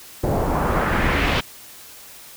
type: noise with low-pass filter sweep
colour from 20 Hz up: pink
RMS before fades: -20 dBFS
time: 0.23-1.41 s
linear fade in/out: 10 ms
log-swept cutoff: 620 to 3200 Hz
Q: 1.6
effects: white hiss -42 dBFS RMS until 2.36 s